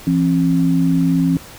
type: tone pair together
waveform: sine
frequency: 169 / 268.3 Hz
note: E3 / C4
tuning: +43 / +44 cents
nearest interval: minor sixth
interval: 801 cents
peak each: -15 dBFS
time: 0.07-1.37 s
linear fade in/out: 2 ms
effects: pink hiss -38 dBFS RMS until 1.58 s